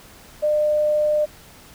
sine tone, 602 Hz, D5, 43 cents sharp, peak -16 dBFS, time 0.42-1.26 s, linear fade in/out 20 ms, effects pink hiss -46 dBFS RMS until 1.74 s

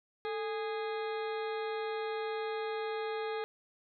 harmonic tone with a mistuned harmonic, 413.4 Hz, G#4, 8 cents flat, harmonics 1 / 2 / 3 / 4 / 5 / 6 / 8 / 9 / 10, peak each -35 / -41 / -45 / -47 / -49 / -51 / -53 / -54 / -55 dBFS, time 0.25-3.44 s, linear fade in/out 0 ms, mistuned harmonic 1, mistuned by +110 cents, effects none

